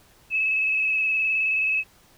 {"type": "tone with vibrato", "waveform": "sine", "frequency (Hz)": 2588, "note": "E7", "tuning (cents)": -32, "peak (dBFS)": -20, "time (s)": [0.3, 1.84], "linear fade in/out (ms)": 50, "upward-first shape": "square", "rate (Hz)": 19, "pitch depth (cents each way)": 24, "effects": ["pink hiss -56 dBFS RMS until 2.17 s"]}